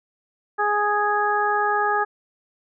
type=harmonic tone; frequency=415.3 Hz; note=G#4; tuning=in tune; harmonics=1 / 2 / 3 / 4; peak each=-26 / -22 / -24 / -25 dBFS; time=0.58-2.05 s; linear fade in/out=20 ms; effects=none